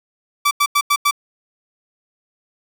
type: tone bursts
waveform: sawtooth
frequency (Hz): 1158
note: D6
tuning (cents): -25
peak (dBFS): -9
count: 5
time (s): 0.45-1.111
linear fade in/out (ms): 10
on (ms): 61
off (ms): 89
effects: 8-bit